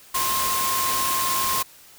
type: tone in noise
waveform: sine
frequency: 1061 Hz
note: C6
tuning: 24 cents sharp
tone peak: -24 dBFS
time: 0.14-1.63 s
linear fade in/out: 10 ms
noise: white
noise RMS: -25 dBFS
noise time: 0.14-1.63 s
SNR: -2 dB
effects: white hiss -49 dBFS RMS until 1.98 s